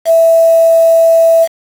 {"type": "tone with quantisation", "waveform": "sine", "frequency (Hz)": 659.3, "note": "E5", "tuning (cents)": 0, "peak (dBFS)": -4, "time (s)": [0.05, 1.48], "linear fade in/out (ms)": 50, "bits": 4, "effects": ["AAC 64 kbps"]}